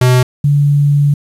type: tone pair in turn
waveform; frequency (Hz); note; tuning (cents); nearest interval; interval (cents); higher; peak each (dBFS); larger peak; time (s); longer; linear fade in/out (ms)
square / sine; 126.1 / 144.07; B2 / D3; +36 / -33; major second; 231; second; -7; neither; 0.01-0.23 / 0.44-1.14; second; 5
effects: resampled to 32000 Hz + 7-bit